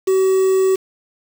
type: tone with quantisation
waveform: triangle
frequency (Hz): 379.9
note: F#4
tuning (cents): +46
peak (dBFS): -10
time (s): 0.07-0.76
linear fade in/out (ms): 10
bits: 5
effects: none